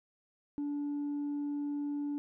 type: tone with tanh clipping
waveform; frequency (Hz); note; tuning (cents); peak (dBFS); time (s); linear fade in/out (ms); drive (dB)
triangle; 289.5; D4; -25; -33; 0.58-2.18; 0; 6
effects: none